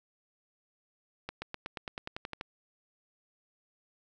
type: accelerating click train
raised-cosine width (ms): 0.3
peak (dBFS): -21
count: 12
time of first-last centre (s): 1.29-2.411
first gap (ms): 130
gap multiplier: 0.95
effects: none